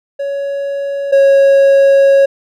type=tone pair in turn; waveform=triangle; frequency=559 / 550.3 Hz; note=C#5 / C#5; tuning=+14 / -13 cents; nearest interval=unison; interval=27 cents; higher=first; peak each=-14 / -3 dBFS; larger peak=second; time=0.19-1.12 / 1.12-2.26 s; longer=second; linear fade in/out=10 ms; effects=none